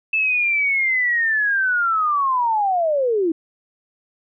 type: linear sweep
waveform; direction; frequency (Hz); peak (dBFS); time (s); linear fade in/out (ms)
sine; down; 2637 to 311.1; -16; 0.13-3.32; 5
effects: none